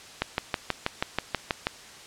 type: click train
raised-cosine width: 0.3 ms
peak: -8 dBFS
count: 10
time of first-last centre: 0.22-1.669 s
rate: 6.21 Hz
effects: white hiss -46 dBFS RMS until 2.06 s + low-pass 7000 Hz 12 dB/octave